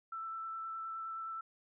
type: tone with vibrato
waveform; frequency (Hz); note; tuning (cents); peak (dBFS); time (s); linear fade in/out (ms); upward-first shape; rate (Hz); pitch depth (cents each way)
sine; 1328; E6; +12; -39; 0.12-1.41; 5; square; 9.6; 9
effects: none